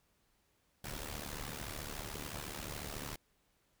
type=noise with amplitude modulation; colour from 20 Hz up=pink; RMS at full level=-40 dBFS; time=0.84-3.16 s; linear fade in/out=5 ms; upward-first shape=sine; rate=73.9 Hz; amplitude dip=80%; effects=pink hiss -75 dBFS RMS until 3.8 s